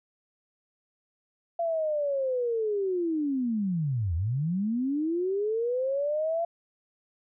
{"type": "linear two-way sweep", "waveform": "sine", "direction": "down then up", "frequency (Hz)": [684, 78, 684], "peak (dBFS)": -25, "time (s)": [1.59, 6.45], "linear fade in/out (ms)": 5, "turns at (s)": 4.15, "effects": []}